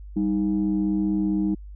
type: tone pair together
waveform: sine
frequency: 196.6 / 312.1 Hz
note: G3 / D#4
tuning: +5 / +5 cents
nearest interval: minor sixth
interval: 800 cents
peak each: -22 dBFS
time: 0.16-1.55 s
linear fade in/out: 10 ms
effects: tanh soft clip ceiling -15 dBFS + added 50 Hz sine -37 dBFS peak until 1.75 s